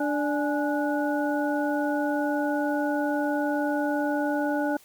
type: harmonic tone with a mistuned harmonic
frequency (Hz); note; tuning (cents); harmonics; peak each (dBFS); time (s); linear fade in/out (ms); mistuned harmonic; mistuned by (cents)
293.7; D4; 0; 1 / 2 / 3 / 5; -26 / -29 / -31 / -33; 0-4.77; 5; 3; -83
effects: white hiss -55 dBFS RMS until 4.84 s